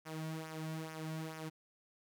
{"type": "tone with flanger", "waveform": "sawtooth", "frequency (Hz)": 158.7, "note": "D#3", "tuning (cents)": 35, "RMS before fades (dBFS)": -43, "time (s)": [0.05, 1.5], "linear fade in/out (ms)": 20, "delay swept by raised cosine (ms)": [0.24, 2.44], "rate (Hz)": 2.3, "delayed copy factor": -0.65, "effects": []}